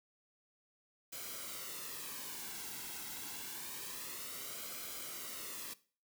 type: noise with flanger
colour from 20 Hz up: white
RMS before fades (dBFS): -45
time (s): 1.12-5.74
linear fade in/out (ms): 10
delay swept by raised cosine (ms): 1.1 to 1.69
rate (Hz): 0.27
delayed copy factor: -0.6
effects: noise-tail reverb RT60 0.4 s tail -18 dB re dry